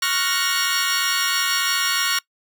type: chord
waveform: 15% pulse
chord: Gb major seventh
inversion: second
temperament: equal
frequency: 1108.7 / 1396.9 / 1480 / 1864.7 Hz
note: Db6 / F6 / Gb6 / Bb6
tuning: 0 / 0 / 0 / 0 cents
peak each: -18 / -18 / -19 / -18 dBFS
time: 0.02-2.19 s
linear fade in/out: 5 ms
effects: noise-tail reverb RT60 0.1 s tail -22 dB re dry